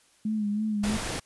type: tone with vibrato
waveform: sine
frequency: 211.1 Hz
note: G#3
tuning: 29 cents sharp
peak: -25 dBFS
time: 0.25-0.97 s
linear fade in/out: 5 ms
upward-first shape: sine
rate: 3.1 Hz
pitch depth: 53 cents each way
type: noise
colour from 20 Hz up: pink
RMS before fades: -32 dBFS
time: 0.83-1.2 s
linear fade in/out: 10 ms
effects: white hiss -62 dBFS RMS until 1.25 s + resampled to 24000 Hz

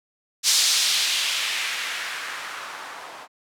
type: noise with low-pass filter sweep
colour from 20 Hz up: violet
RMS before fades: -25 dBFS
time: 0.43-3.28 s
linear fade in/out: 50 ms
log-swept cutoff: 5300 to 830 Hz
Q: 1.4
effects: none

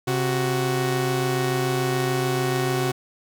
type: tone pair together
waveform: sawtooth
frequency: 132.7 / 371.2 Hz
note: C3 / F#4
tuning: +25 / +6 cents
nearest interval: octave + tritone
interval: 1781 cents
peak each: -20 dBFS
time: 0.07-2.92 s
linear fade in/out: 10 ms
effects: none

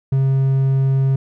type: tone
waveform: triangle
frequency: 134.6 Hz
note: C3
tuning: 49 cents sharp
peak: -11 dBFS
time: 0.12-1.16 s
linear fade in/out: 5 ms
effects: none

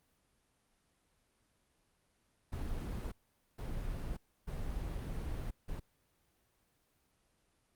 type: noise bursts at uneven times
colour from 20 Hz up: brown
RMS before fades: -39 dBFS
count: 4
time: 2.52-3.12 / 3.58-4.17 / 4.47-5.51 / 5.68-5.8 s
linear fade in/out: 10 ms
effects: pink hiss -75 dBFS RMS until 7.75 s + Opus 32 kbps

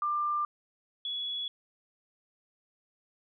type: tone pair in turn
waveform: sine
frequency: 1191 / 3383 Hz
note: D6 / G#7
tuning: +24 / +31 cents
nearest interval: octave + tritone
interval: 1807 cents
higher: second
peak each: -27 / -32 dBFS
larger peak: first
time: 0.02-0.45 / 1.05-1.48 s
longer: neither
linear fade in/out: 2 ms
effects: none

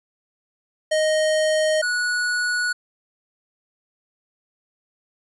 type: tone pair in turn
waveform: square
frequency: 622.3 / 1465.6 Hz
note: D#5 / F#6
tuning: 0 / -17 cents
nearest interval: octave + minor third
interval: 1483 cents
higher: second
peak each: -18 / -21 dBFS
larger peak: first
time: 0.91-1.82 / 1.82-2.73 s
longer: neither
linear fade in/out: 10 ms
effects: resampled to 24000 Hz

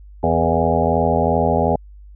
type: harmonic tone with a mistuned harmonic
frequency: 82.7 Hz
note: E2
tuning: 6 cents sharp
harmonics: 1 / 2 / 3 / 5 / 6 / 7 / 8 / 9 / 10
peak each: -23 / -23 / -23 / -23 / -23 / -23 / -23 / -23 / -23 dBFS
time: 0.23-1.76 s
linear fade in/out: 5 ms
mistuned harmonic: 6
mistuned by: -34 cents
effects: added 50 Hz sine -38 dBFS peak until 2.15 s

